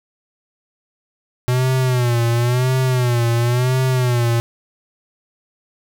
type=tone with vibrato; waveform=square; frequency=123.47 Hz; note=B2; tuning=in tune; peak=-15 dBFS; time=1.48-4.4 s; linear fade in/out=0 ms; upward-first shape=sine; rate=0.96 Hz; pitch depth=94 cents each way; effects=none